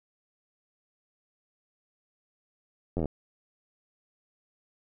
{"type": "slowing click train", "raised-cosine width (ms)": 2, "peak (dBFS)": -17, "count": 8, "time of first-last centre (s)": [2.97, 3.057], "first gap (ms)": 11, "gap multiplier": 1.04, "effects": []}